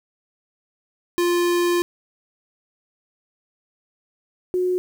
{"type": "tone pair in turn", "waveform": ["square", "sine"], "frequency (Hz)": [349.2, 364], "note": ["F4", "F#4"], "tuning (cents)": [0, -28], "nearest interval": "minor second", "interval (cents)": 72, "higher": "second", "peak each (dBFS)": -18, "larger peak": "neither", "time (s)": [[1.18, 1.82], [4.54, 4.78]], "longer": "first", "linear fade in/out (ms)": 0, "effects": ["8-bit"]}